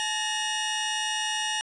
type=tone cluster; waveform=sawtooth; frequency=861 / 1841 / 2877 Hz; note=A5 / A#6 / F#7; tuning=-38 / -22 / -49 cents; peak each=-28 / -29 / -26 dBFS; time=0-1.61 s; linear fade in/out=0 ms; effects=resampled to 22050 Hz + 10-bit

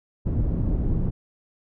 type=low-pass noise; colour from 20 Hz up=pink; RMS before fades=-23 dBFS; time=0.25-1.11 s; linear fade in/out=20 ms; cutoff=230 Hz; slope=12 dB/octave; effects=none

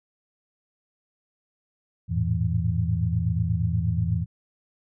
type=tone cluster; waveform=sine; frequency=84.5 / 105.5 / 113.8 / 165.2 Hz; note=E2 / G#2 / A#2 / E3; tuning=+43 / +28 / -41 / +4 cents; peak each=-27 dBFS; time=2.08-4.26 s; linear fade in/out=50 ms; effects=none

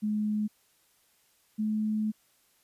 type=tone pair in turn; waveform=sine; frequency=211.7 / 214.9 Hz; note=G#3 / A3; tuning=+33 / -41 cents; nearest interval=unison; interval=26 cents; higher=second; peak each=-26 dBFS; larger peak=neither; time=0.02-0.48 / 1.58-2.12 s; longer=second; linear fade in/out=20 ms; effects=white hiss -67 dBFS RMS until 2.63 s + resampled to 32000 Hz

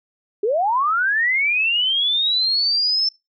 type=linear sweep; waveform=sine; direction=up; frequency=387.4 to 5330 Hz; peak=-16 dBFS; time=0.43-3.09 s; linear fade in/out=5 ms; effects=noise-tail reverb RT60 0.2 s tail -22 dB re dry

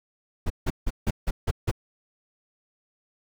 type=noise bursts; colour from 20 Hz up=brown; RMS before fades=-23 dBFS; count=7; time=0.46-1.714 s; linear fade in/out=10 ms; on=42 ms; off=160 ms; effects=none

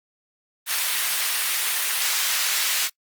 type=high-pass noise; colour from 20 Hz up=pink; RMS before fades=-23 dBFS; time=0.66-2.9 s; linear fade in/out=50 ms; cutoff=1900 Hz; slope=12 dB/octave; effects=noise-tail reverb RT60 0.1 s tail -23 dB re dry + Opus 32 kbps

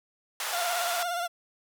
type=band-pass noise; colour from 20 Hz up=pink; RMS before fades=-33 dBFS; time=0.4-1.03 s; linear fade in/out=2 ms; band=690 to 16000 Hz; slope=24 dB/octave
type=tone with vibrato; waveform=30% pulse; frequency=699 Hz; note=F5; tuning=1 cent sharp; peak=-26 dBFS; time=0.52-1.28 s; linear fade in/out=20 ms; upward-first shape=sine; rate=17 Hz; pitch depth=50 cents each way
effects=none

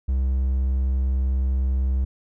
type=tone; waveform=triangle; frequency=65.41 Hz; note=C2; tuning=in tune; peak=-17 dBFS; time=0.08-2.05 s; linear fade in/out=10 ms; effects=none

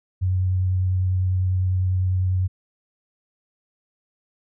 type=tone with vibrato; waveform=sine; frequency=92.5 Hz; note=F#2; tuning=in tune; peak=-18 dBFS; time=0.21-2.48 s; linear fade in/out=20 ms; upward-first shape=triangle; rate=10 Hz; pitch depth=15 cents each way; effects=none

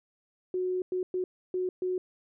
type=tone bursts at uneven times; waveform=sine; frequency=366.9 Hz; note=F#4; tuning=15 cents flat; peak=-27 dBFS; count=5; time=0.54-0.82 / 0.92-1.03 / 1.14-1.24 / 1.54-1.69 / 1.82-1.98 s; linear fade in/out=2 ms; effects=none

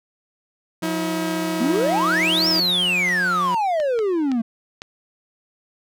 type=tone with pitch glide; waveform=sawtooth; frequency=178.2 to 179.34 Hz; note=F3 to F3; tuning=+35 to +46 cents; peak=-23 dBFS; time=0.82-3.55 s; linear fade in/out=5 ms; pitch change=+11 cents; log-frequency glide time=1.38-2.14 s
type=tone; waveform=sawtooth; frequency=321.2 Hz; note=E4; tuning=45 cents flat; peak=-19 dBFS; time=0.83-2.6 s; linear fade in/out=2 ms
type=exponential two-way sweep; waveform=triangle; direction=up then down; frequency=220 to 5510 to 220 Hz; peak=-16 dBFS; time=1.6-4.42 s; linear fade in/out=10 ms; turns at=2.48 s
type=clicks; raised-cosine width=0.2 ms; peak=-16 dBFS; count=6; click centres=2.561 / 3.089 / 3.801 / 3.99 / 4.317 / 4.819 s
effects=none

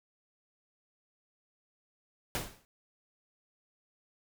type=noise with exponential decay; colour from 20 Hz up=pink; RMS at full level=-31 dBFS; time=2.35-2.65 s; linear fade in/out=0 ms; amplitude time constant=64 ms; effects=none

